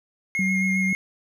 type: tone with vibrato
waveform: triangle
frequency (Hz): 2145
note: C7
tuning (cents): +42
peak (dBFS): -21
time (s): 0.35-0.95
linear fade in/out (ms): 0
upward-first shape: sine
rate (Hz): 7.4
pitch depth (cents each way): 19
type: tone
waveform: sine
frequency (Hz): 188.9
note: F#3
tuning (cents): +36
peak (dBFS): -22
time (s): 0.39-0.93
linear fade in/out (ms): 2
effects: none